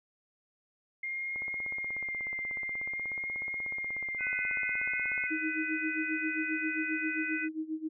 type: tone with vibrato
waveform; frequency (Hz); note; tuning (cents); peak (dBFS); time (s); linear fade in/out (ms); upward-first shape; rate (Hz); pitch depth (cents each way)
sine; 2119; C7; +21; -33; 1.03-5.27; 5; sine; 0.52; 18
type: click train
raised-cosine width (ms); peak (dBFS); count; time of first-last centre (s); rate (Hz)
1; -34; 65; 1.36-5.239; 16.5
type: harmonic tone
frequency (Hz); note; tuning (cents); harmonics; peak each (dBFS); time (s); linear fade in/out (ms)
500; B4; +21; 3 / 4 / 5; -36 / -37 / -36; 4.18-7.49; 50
type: tone with tremolo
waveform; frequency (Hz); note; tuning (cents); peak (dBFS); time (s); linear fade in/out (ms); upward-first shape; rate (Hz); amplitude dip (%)
sine; 314.9; D#4; +21; -30; 5.3-7.89; 20; sine; 7.5; 85
effects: none